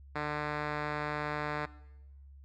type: tone with low-pass filter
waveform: 5% pulse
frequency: 149.3 Hz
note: D3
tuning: 29 cents sharp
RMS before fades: -35 dBFS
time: 0.15-1.66 s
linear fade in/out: 10 ms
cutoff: 2600 Hz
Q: 0.95
effects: noise-tail reverb RT60 0.9 s tail -19 dB re dry + added 69 Hz sine -50 dBFS peak until 2.44 s